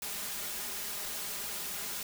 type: noise with comb filter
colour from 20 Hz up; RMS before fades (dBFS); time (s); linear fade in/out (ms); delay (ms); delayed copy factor
white; -38; 0.02-2.03; 2; 4.9; +0.65
effects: none